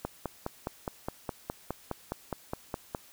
click train, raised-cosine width 1 ms, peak -18 dBFS, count 15, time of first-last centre 0.05-2.949 s, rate 4.83 Hz, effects white hiss -56 dBFS RMS until 3.12 s

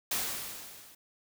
white noise with level ramp, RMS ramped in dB -30 to -55 dBFS, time 0.11-0.95 s, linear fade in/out 5 ms, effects none

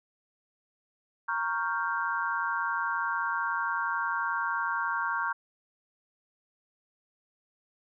sine chord, G half-diminished seventh, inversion first, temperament equal, 932.3 / 1108.7 / 1396.9 / 1568 Hz, Bb5 / Db6 / F6 / G6, 0 / 0 / 0 / 0 cents, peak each -33 dBFS, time 1.28-5.33 s, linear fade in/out 10 ms, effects none

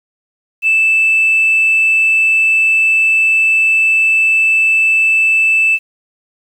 sine tone, 2637 Hz, E7, in tune, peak -7 dBFS, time 0.62-5.79 s, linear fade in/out 50 ms, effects tanh soft clip ceiling -5 dBFS + 7-bit

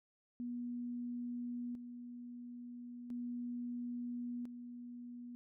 sine tone with tremolo, 242.3 Hz, B3, 33 cents flat, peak -39 dBFS, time 0.4-5.35 s, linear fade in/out 0 ms, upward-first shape square, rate 0.37 Hz, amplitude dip 55%, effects none

